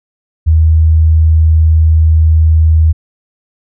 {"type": "tone", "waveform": "sine", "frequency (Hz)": 79.6, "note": "D#2", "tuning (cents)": 40, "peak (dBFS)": -4, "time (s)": [0.46, 2.93], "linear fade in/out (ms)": 20, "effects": []}